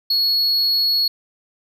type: tone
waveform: triangle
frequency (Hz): 4349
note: C#8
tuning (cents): -34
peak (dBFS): -14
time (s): 0.1-1.08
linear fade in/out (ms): 5
effects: none